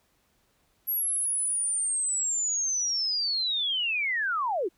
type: linear sweep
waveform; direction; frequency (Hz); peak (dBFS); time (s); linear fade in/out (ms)
sine; down; 11680 to 310.8; -25; 0.87-4.69; 20
effects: pink hiss -69 dBFS RMS until 4.77 s